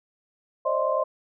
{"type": "tone cluster", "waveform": "sine", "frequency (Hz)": [529, 598, 638, 1047], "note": ["C5", "D5", "D#5", "C6"], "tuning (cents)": [19, 31, 43, 1], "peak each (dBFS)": -27, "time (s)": [0.65, 1.04], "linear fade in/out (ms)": 10, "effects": []}